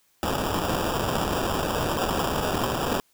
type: noise with sample-and-hold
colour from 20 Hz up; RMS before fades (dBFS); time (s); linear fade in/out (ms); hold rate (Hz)
white; -26; 0.23-3; 0; 2100
effects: white hiss -65 dBFS RMS until 3.13 s